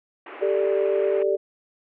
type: band-pass noise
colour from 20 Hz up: pink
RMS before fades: -40 dBFS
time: 0.26-1.23 s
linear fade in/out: 5 ms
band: 310 to 2700 Hz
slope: 48 dB/octave
type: chord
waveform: sine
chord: G suspended second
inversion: none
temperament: just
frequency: 392 / 441 / 588 Hz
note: G4 / A4 / D5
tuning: 0 / +4 / +2 cents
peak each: -22 / -25 / -24 dBFS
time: 0.41-1.37 s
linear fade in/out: 20 ms
effects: none